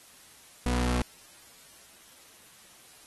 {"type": "tone pair together", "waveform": "sawtooth", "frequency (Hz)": [61.1, 122.34], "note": ["B1", "B2"], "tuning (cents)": [-18, -16], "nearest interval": "octave", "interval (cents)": 1202, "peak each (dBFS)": [-22, -23], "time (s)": [0.66, 1.02], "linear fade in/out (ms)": 0, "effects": ["white hiss -54 dBFS RMS until 3.06 s", "AAC 32 kbps"]}